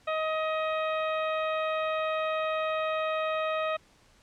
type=harmonic tone; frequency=630 Hz; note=D#5; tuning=21 cents sharp; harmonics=1 / 2 / 3 / 4 / 5 / 6; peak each=-29 / -32 / -40 / -38 / -46 / -45 dBFS; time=0.07-3.77 s; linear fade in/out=10 ms; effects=pink hiss -61 dBFS RMS until 4.22 s + low-pass 8000 Hz 12 dB/octave